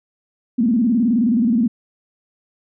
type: tone with vibrato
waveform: sine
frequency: 233.1 Hz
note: A#3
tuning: in tune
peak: -13 dBFS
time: 0.58-1.68 s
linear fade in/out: 10 ms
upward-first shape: square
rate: 19 Hz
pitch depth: 130 cents each way
effects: none